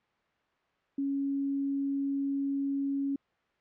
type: tone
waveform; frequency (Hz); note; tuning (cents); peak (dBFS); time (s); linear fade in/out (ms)
sine; 277.2; C#4; 0; -28; 0.98-3.16; 5
effects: white hiss -71 dBFS RMS until 3.6 s + low-pass 2000 Hz 12 dB/octave